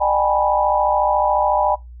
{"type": "tone cluster", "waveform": "sine", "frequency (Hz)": [605, 782, 836, 982], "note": ["D#5", "G5", "G#5", "B5"], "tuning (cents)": [-49, -4, 11, -10], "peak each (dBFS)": -20, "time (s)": [0, 1.76], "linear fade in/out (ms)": 20, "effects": ["noise-tail reverb RT60 0.2 s tail -20 dB re dry", "added 60 Hz sine -35 dBFS peak until 2 s"]}